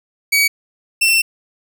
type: tone pair in turn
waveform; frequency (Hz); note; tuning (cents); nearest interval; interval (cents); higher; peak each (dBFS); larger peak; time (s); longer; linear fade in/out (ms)
sawtooth; 2265 / 2694; C#7 / E7; +37 / +37; minor third; 300; second; -8; neither; 0.32-0.48 / 1.01-1.22; second; 10
effects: none